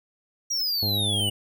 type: exponential sweep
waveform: square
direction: down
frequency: 5760 to 2900 Hz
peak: -24 dBFS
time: 0.5-1.3 s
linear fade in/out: 10 ms
type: harmonic tone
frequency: 102.9 Hz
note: G#2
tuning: 16 cents flat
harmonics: 1 / 2 / 3 / 4 / 5 / 6 / 7 / 8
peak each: -28 / -34 / -38 / -40 / -42 / -44 / -45 / -46 dBFS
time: 0.82-1.3 s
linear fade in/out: 10 ms
effects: none